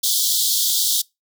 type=high-pass noise; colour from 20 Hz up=pink; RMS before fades=-19 dBFS; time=0.03-1.02 s; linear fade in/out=10 ms; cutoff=3300 Hz; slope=96 dB/octave; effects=noise-tail reverb RT60 0.2 s tail -24 dB re dry